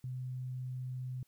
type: tone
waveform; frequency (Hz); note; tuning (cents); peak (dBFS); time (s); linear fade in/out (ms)
sine; 127.5; C3; -44; -37; 0.04-1.23; 2
effects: white hiss -74 dBFS RMS until 1.27 s